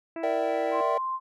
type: harmonic tone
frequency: 330 Hz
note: E4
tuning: 2 cents sharp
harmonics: 1 / 2 / 3 / 4 / 5 / 6 / 7 / 8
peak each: -34 / -36 / -46 / -48 / -49 / -49 / -53 / -52 dBFS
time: 0.16-0.81 s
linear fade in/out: 2 ms
type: chord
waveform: triangle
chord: E half-diminished seventh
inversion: second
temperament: equal with one note detuned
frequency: 466.2 / 587.3 / 659.3 / 771.4 Hz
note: Bb4 / D5 / E5 / G5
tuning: 0 / 0 / 0 / -28 cents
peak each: -29 / -27 / -27 / -29 dBFS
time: 0.23-0.98 s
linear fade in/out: 5 ms
type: tone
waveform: sine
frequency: 1046.5 Hz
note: C6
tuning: in tune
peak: -27 dBFS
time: 0.71-1.2 s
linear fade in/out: 50 ms
effects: none